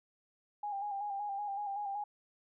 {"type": "tone with vibrato", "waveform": "sine", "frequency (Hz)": 810, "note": "G#5", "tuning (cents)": -43, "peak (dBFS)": -35, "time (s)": [0.63, 2.04], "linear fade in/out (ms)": 5, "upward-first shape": "square", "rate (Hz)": 5.3, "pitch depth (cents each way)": 39, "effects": []}